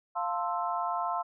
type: chord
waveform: sine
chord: F major seventh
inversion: none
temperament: equal with one note detuned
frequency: 698.5 / 889.7 / 1046.5 / 1318.5 Hz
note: F5 / A5 / C6 / E6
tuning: 0 / +19 / 0 / 0 cents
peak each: -33 / -35 / -33 / -36 dBFS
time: 0.15-1.23 s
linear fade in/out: 20 ms
effects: none